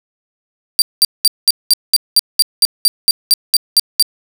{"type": "tone bursts", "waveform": "sawtooth", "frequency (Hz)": 4699, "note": "D8", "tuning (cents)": 0, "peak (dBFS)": -3, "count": 15, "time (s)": [0.79, 4.025], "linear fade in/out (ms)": 0, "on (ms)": 29, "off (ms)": 200, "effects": []}